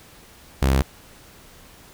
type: tone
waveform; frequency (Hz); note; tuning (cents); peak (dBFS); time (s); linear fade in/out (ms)
sawtooth; 66.9; C2; +39; -12; 0.62-0.82; 0
effects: pink hiss -48 dBFS RMS until 1.93 s